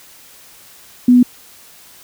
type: tone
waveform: sine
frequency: 246.9 Hz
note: B3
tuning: in tune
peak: -5 dBFS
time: 1.08-1.23 s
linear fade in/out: 5 ms
effects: white hiss -43 dBFS RMS until 2.03 s